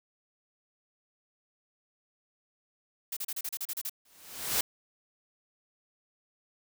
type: noise bursts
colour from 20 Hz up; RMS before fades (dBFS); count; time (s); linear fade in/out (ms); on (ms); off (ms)
blue; -35; 10; 3.12-3.896; 5; 47; 34
type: noise with exponential growth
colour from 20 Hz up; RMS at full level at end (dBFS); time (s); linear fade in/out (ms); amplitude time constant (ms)
white; -25; 4.05-4.61; 5; 120
effects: none